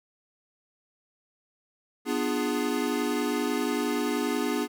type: chord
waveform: square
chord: B diminished seventh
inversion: none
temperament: equal with one note detuned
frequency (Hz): 246.9 / 297.4 / 349.2 / 415.3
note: B3 / D4 / F4 / Ab4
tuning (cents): 0 / +22 / 0 / 0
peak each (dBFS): -31 / -31 / -35 / -32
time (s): 2.05-4.68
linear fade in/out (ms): 50
effects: none